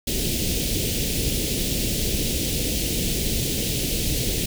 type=band-stop noise; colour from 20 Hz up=pink; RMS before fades=-24 dBFS; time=0.07-4.46 s; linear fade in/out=5 ms; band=480 to 2700 Hz; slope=24 dB/octave; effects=none